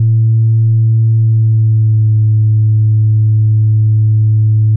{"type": "tone with pitch glide", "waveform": "sine", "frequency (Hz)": [112.3, 108.54], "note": ["A2", "A2"], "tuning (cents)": [36, -23], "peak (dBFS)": -5, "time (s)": [0, 4.76], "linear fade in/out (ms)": 5, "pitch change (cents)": -59, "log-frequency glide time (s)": [1.12, 2.17], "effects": ["tanh soft clip ceiling -2 dBFS"]}